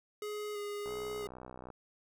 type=tone with vibrato; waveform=square; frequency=415.3 Hz; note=G#4; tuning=in tune; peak=-38 dBFS; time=0.22-1.27 s; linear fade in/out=2 ms; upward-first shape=square; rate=1.5 Hz; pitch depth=16 cents each way
type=click train; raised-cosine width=1 ms; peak=-33 dBFS; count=54; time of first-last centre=0.86-1.703 s; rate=62.9 Hz
effects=none